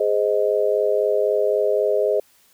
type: chord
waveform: sine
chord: Ab major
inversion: none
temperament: just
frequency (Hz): 415.3 / 519.1 / 623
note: Ab4 / C5 / Eb5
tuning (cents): 0 / -14 / +2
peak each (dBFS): -20 / -22 / -21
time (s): 0-2.2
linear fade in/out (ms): 5
effects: white hiss -57 dBFS RMS until 2.53 s